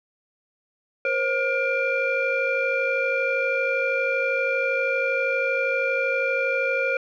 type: tone cluster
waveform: sine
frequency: 482.4 / 535 / 1423 / 2372 Hz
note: B4 / C5 / F6 / D7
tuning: -41 / +38 / +32 / +17 cents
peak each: -29 / -24 / -26 / -25 dBFS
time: 1.05-6.97 s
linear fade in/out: 2 ms
effects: tanh soft clip ceiling -13 dBFS